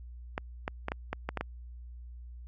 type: clicks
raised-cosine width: 0.5 ms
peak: -17 dBFS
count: 8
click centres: 0.379 / 0.679 / 0.884 / 0.919 / 1.13 / 1.29 / 1.373 / 1.41 s
effects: added 60 Hz sine -43 dBFS peak until 2.47 s + AAC 64 kbps